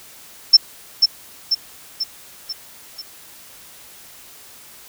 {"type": "tone with echo", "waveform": "sine", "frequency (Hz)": 5350, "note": "E8", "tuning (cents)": 25, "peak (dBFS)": -3, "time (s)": [0.53, 0.57], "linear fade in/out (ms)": 10, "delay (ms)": 490, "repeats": 5, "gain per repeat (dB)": -5, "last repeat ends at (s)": 3.02, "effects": ["white hiss -43 dBFS RMS until 4.88 s"]}